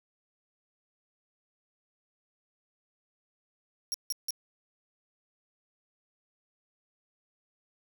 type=tone bursts; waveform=sawtooth; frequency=5590 Hz; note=F8; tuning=1 cent sharp; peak=-27 dBFS; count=3; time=3.92-4.306 s; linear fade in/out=0 ms; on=22 ms; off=160 ms; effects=none